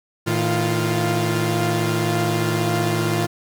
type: tone cluster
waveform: sawtooth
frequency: 111.1 / 158.7 / 348.6 / 699 Hz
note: A2 / D#3 / F4 / F5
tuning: +17 / +35 / -3 / +1 cents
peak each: -19 / -20 / -19 / -28 dBFS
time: 0.26-3.27 s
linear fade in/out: 20 ms
effects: none